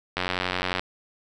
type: click train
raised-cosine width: 0.3 ms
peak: -9 dBFS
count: 58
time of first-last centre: 0.17-0.795 s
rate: 91.2 Hz
effects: none